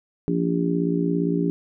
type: harmonic tone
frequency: 57.5 Hz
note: A#1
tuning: 23 cents flat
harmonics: 3 / 4 / 5 / 6 / 7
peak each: -23 / -33 / -24 / -32 / -27 dBFS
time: 0.28-1.5 s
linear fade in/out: 0 ms
effects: none